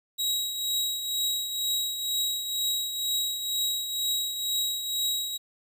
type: tone with tremolo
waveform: sawtooth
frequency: 3833 Hz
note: A#7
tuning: 47 cents sharp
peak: -21 dBFS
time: 0.18-5.38 s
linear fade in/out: 20 ms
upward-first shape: triangle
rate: 2.1 Hz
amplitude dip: 60%
effects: 10-bit